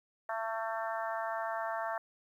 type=harmonic tone; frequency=224.1 Hz; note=A3; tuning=32 cents sharp; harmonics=3 / 4 / 5 / 6 / 7 / 8; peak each=-37 / -39 / -41 / -43 / -44 / -45 dBFS; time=0.29-1.98 s; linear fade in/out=2 ms; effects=11-bit